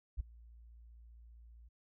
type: tone with ADSR envelope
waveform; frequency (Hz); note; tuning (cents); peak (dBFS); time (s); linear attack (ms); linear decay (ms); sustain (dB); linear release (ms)
sine; 57.6; A#1; -20; -30; 0.17-1.69; 31; 10; -24; 15
effects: none